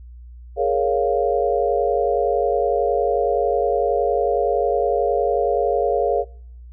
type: chord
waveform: sine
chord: Bb minor seventh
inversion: third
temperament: equal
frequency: 415.3 / 466.2 / 554.4 / 698.5 Hz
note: Ab4 / Bb4 / Db5 / F5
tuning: 0 / 0 / 0 / 0 cents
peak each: -22 dBFS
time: 0.56-6.25 s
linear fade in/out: 50 ms
effects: noise-tail reverb RT60 0.7 s tail -26 dB re dry + added 60 Hz sine -37 dBFS peak until 6.72 s